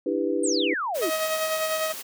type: chord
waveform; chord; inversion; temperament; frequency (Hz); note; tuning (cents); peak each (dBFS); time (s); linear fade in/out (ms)
sine; E minor seventh; third; just; 296.7 / 329.6 / 395.6 / 494.4; D4 / E4 / G4 / B4; +18 / 0 / +16 / +2; -28; 0.06-0.74; 5
type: exponential sweep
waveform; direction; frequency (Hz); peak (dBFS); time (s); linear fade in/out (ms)
sine; down; 9030 to 297.1; -25; 0.43-1.1; 10
type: high-pass noise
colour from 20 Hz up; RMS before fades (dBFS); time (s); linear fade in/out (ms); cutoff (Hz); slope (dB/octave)
white; -36; 0.94-2.03; 20; 190; 12
type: tone with tremolo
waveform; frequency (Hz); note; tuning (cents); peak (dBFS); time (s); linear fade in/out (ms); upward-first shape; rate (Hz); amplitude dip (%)
sawtooth; 633; D#5; +30; -19; 1.01-1.93; 20; sine; 10; 40
effects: none